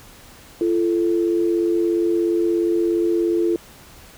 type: tone pair together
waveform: sine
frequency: 341.5 / 438.5 Hz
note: F4 / A4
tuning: -39 / -6 cents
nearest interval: major third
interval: 433 cents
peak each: -17 / -23 dBFS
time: 0.61-3.56 s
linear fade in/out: 2 ms
effects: pink hiss -45 dBFS RMS until 4.17 s